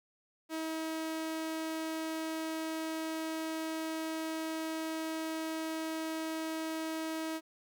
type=tone; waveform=sawtooth; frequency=319.8 Hz; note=D#4; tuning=48 cents sharp; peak=-31 dBFS; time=0.49-7.41 s; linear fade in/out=50 ms; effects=12-bit